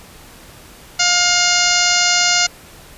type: harmonic tone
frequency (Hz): 709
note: F5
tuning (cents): +26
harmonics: 1 / 2 / 3 / 4 / 5 / 6 / 7 / 8 / 9 / 10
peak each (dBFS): -23 / -20 / -20 / -21 / -26 / -21 / -20 / -23 / -21 / -23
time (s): 0.99-2.47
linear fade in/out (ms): 10
effects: pink hiss -41 dBFS RMS until 2.97 s + resampled to 32000 Hz